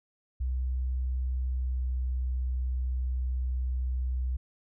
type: tone with pitch glide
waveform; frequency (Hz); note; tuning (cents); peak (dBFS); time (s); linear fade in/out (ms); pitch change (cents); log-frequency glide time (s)
sine; 63.6 to 63.16; C2 to B1; -48 to +39; -27; 0.4-4.37; 10; -13; 1.5-1.83
effects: none